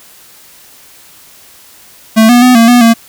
square tone with pitch steps, 221.3 / 242.8 / 250.9 / 229.5 / 243.8 / 229.3 Hz, A3 / B3 / B3 / A#3 / B3 / A#3, +10 / -29 / +28 / -27 / -22 / -28 cents, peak -3 dBFS, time 2.16-2.94 s, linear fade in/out 20 ms, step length 130 ms, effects white hiss -39 dBFS RMS until 3.08 s

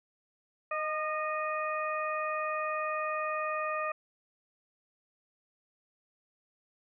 harmonic tone with a mistuned harmonic, 620 Hz, D#5, 6 cents flat, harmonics 1 / 2 / 3 / 4, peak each -35 / -33 / -40 / -40 dBFS, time 0.71-3.92 s, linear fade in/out 5 ms, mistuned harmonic 2, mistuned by -28 cents, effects none

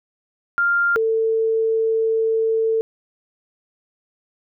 sine tone pair in turn, 1396.9 / 446.8 Hz, F6 / A4, 0 / +27 cents, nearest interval octave + minor sixth, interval 1973 cents, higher first, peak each -15 / -16 dBFS, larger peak first, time 0.58-0.96 / 0.96-2.81 s, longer second, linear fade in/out 0 ms, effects none

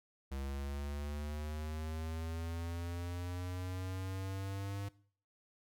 square linear sweep, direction up, 67.5 to 100.4 Hz, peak -39 dBFS, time 0.31-4.89 s, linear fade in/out 10 ms, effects noise-tail reverb RT60 0.5 s tail -20 dB re dry

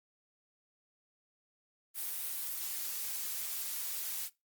blue noise, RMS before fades -38 dBFS, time 1.94-4.3 s, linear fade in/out 50 ms, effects noise-tail reverb RT60 0.2 s tail -19 dB re dry + Opus 32 kbps

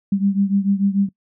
sine beating tone pair, 196 / 202.8 Hz, G3 / G#3, 0 / -41 cents, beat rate 6.8 Hz, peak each -17 / -20 dBFS, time 0.12-1.09 s, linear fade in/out 5 ms, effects noise-tail reverb RT60 0.1 s tail -22 dB re dry

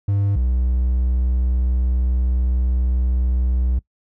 triangle tone pair in turn, 100.1 / 62.35 Hz, G2 / B1, +37 / +17 cents, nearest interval minor sixth, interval 820 cents, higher first, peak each -14 dBFS, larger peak neither, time 0.08-0.36 / 0.36-3.79 s, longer second, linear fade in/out 5 ms, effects noise-tail reverb RT60 0.1 s tail -21 dB re dry

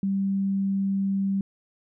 sine tone, 195.5 Hz, G3, 4 cents flat, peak -22 dBFS, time 0.03-1.41 s, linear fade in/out 2 ms, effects none

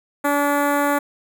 10% pulse tone with notch filter, 287.4 Hz, D4, 37 cents flat, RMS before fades -19 dBFS, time 0.24-0.99 s, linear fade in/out 10 ms, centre 4700 Hz, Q 0.51, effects none

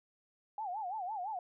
sine tone with vibrato, 793 Hz, G5, 20 cents sharp, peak -36 dBFS, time 0.58-1.39 s, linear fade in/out 2 ms, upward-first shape sine, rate 5.9 Hz, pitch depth 200 cents each way, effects none

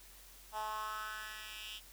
10% pulse tone with high-pass filter sweep, 215.1 Hz, A3, 39 cents flat, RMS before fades -43 dBFS, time 0.52-1.81 s, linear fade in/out 50 ms, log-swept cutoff 800 to 3100 Hz, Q 3.8, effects added 45 Hz sine -60 dBFS peak until 1.92 s + white hiss -58 dBFS RMS until 1.92 s

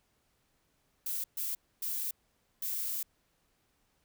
violet noise bursts at uneven times, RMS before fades -35 dBFS, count 4, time 1.06-1.24 / 1.37-1.55 / 1.82-2.11 / 2.62-3.03 s, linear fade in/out 5 ms, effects pink hiss -74 dBFS RMS until 4.04 s

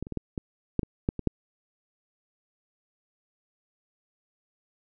clicks, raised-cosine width 3 ms, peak -19 / -28 / -21 / -16 / -18 / -10 / -19 / -11 / -19 / -9 dBFS, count 10, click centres 0.026 / 0.069 / 0.123 / 0.173 / 0.378 / 0.793 / 0.832 / 1.089 / 1.193 / 1.273 s, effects none

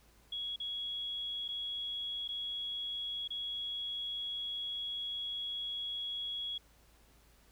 sine tone with dropouts, 3335 Hz, G#7, 7 cents sharp, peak -36 dBFS, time 0.32-6.58 s, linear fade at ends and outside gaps 5 ms, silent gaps 0.561-0.6 / 1.481-1.487 / 2.279-2.288 / 3.278-3.304 s, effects added 55 Hz sine -65 dBFS peak until 7.51 s + pink hiss -66 dBFS RMS until 7.51 s

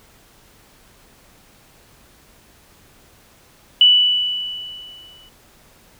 sine tone with exponential decay, 2965 Hz, F#7, 3 cents sharp, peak -6 dBFS, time 3.81-5.29 s, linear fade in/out 2 ms, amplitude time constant 320 ms, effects pink hiss -51 dBFS RMS until 5.99 s

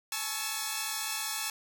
5% pulse chord, A major seventh, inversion third, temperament equal with one note detuned, 842.2 / 880 / 1108.7 / 1318.5 Hz, G#5 / A5 / C#6 / E6, +24 / 0 / 0 / 0 cents, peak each -26 dBFS, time 0.12-1.5 s, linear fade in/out 2 ms, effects none

